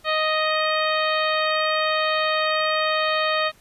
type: harmonic tone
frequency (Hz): 623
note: D#5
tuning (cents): +2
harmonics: 1 / 2 / 3 / 4 / 5 / 6 / 7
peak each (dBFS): -24 / -24 / -27 / -29 / -31 / -31 / -33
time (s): 0.04-3.52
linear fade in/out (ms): 50
effects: pink hiss -55 dBFS RMS until 3.6 s + resampled to 32000 Hz